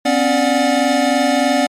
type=tone cluster; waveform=square; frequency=255.4 / 278.7 / 588 / 726 Hz; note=C4 / C#4 / D5 / F#5; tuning=-42 / +9 / +2 / -33 cents; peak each=-19 dBFS; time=0.05-1.67 s; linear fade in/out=10 ms; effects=low-pass 9000 Hz 12 dB/octave + MP3 64 kbps